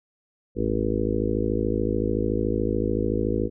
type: harmonic tone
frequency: 53.7 Hz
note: A1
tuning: 41 cents flat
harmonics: 1 / 2 / 4 / 5 / 6 / 7 / 8 / 9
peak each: -30 / -30 / -30 / -30 / -30 / -30 / -30 / -30 dBFS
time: 0.55-3.5 s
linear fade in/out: 50 ms
effects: none